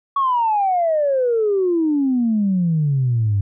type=exponential sweep; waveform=sine; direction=down; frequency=1128 to 97.2 Hz; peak=-14 dBFS; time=0.16-3.41 s; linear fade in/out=5 ms; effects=tanh soft clip ceiling -10 dBFS